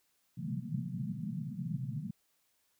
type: band-pass noise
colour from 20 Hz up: pink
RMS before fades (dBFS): -38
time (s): 0.37-2.11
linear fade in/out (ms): 5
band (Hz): 120 to 230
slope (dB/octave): 96
effects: white hiss -75 dBFS RMS until 2.79 s

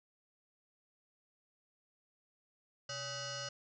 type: tone with frequency modulation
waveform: sine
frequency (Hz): 2217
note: C#7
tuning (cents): 0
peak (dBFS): -39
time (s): 2.89-3.49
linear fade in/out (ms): 5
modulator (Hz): 696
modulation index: 5.4
effects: none

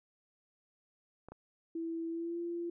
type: clicks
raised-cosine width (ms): 1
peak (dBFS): -34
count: 2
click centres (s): 1.286 / 1.32
type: tone with pitch glide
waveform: sine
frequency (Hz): 330 to 342.6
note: E4 to F4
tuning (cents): +2 to -33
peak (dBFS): -35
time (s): 1.75-2.7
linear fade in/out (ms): 5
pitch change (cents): +65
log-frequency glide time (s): 2.09-2.39
effects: none

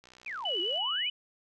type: click train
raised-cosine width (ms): 0.2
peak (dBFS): -36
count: 47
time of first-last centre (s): 0.04-0.775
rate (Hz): 62.6
type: exponential two-way sweep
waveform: sine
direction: down then up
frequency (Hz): 2600 to 329.6 to 2600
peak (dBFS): -35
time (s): 0.26-1.09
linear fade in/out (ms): 5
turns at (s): 0.6
type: tone with vibrato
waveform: sine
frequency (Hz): 2952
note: F#7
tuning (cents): -5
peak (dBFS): -29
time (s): 0.45-1.1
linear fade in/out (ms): 5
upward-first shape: square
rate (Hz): 9.8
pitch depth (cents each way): 18
effects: none

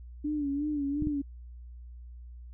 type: tone with vibrato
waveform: sine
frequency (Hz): 290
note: D4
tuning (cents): -22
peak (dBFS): -28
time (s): 0.24-1.22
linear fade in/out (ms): 10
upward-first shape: sine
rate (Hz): 2.8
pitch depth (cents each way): 75
type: clicks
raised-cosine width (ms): 5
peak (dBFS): -21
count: 2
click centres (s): 1.023 / 1.071
effects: added 60 Hz sine -43 dBFS peak until 2.53 s

